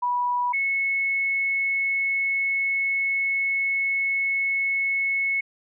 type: tone pair in turn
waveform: sine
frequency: 978 / 2196 Hz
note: B5 / C#7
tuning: -17 / -17 cents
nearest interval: octave + major second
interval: 1400 cents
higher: second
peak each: -21 dBFS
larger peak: neither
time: 0.02-0.53 / 0.53-5.41 s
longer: second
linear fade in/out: 10 ms
effects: none